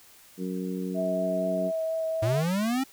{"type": "harmonic tone", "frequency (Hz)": 92.5, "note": "F#2", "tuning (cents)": 0, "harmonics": [2, 3, 4, 5], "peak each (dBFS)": [-31, -35, -37, -39], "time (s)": [0.37, 1.72], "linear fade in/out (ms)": 50}
{"type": "tone with vibrato", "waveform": "sine", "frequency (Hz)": 646, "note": "E5", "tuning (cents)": -35, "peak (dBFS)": -26, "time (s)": [0.94, 2.44], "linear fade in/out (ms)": 50, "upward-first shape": "triangle", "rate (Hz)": 4.2, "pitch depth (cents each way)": 11}
{"type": "linear sweep", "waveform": "square", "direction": "up", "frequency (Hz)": [103.83, 272.4], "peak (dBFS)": -25, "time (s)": [2.22, 2.84], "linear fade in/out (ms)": 10}
{"effects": ["white hiss -54 dBFS RMS until 2.92 s"]}